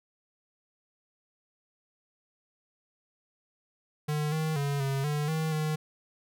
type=tone with pitch steps; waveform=square; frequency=150.4 / 157.3 / 141.7 / 136.6 / 148.4 / 158.4 / 154.5 Hz; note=D3 / D#3 / C#3 / C#3 / D3 / D#3 / D#3; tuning=+42 / +19 / +38 / -25 / +18 / +31 / -12 cents; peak=-28 dBFS; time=4.08-5.76 s; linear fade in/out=10 ms; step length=240 ms; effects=none